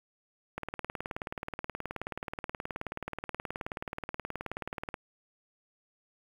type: click train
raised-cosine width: 0.5 ms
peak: -20 dBFS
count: 83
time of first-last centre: 0.58-4.942 s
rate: 18.8 Hz
effects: 8-bit